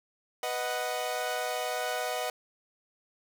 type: chord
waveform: sawtooth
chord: B major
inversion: none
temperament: equal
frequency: 493.9 / 622.3 / 740 Hz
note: B4 / D#5 / F#5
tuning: 0 / 0 / 0 cents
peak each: -32 / -31 / -30 dBFS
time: 0.43-2.3 s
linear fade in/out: 2 ms
effects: none